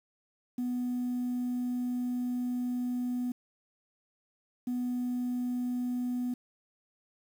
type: tone pair in turn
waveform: sine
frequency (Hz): 246.9 / 246.9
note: B3 / B3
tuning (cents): 0 / 0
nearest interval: unison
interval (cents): 0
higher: neither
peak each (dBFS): -28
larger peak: neither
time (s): 0.58-3.32 / 4.67-6.34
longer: first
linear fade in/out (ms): 5
effects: tanh soft clip ceiling -26 dBFS + 9-bit